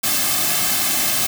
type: noise with comb filter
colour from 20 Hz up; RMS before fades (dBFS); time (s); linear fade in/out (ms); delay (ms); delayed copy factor
white; -19; 0.03-1.27; 10; 2.1; -0.85
effects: none